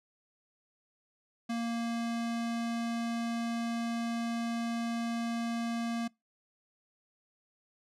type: tone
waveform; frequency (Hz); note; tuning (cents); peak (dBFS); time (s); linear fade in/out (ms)
square; 232.5; A#3; -4; -32; 1.49-6.08; 10
effects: noise-tail reverb RT60 0.2 s tail -24 dB re dry + low-pass 8000 Hz 12 dB/octave